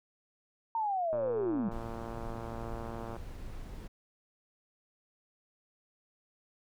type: linear sweep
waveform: sine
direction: down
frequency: 924 to 185 Hz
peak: -29 dBFS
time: 0.75-1.69 s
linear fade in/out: 2 ms
type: click train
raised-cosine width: 1 ms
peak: -28 dBFS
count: 235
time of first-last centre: 1.13-3.165 s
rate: 115 Hz
type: noise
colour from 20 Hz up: brown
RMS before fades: -43 dBFS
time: 1.71-3.88 s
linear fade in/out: 10 ms
effects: none